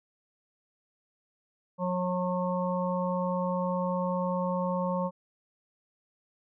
harmonic tone, 181 Hz, F#3, 38 cents flat, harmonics 1 / 3 / 5 / 6, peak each -30 / -31 / -35 / -36 dBFS, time 1.78-5.11 s, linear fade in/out 50 ms, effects none

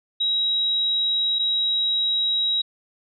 sine tone pair in turn, 3840 / 3840 Hz, B7 / B7, -49 / -49 cents, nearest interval unison, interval 0 cents, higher neither, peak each -19 dBFS, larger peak neither, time 0.2-1.39 / 1.39-2.62 s, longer second, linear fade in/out 10 ms, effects none

